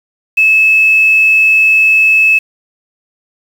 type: tone with quantisation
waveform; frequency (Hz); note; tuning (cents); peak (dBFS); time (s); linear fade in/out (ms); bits
sine; 2600; E7; -24; -5; 0.37-2.39; 10; 5
effects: none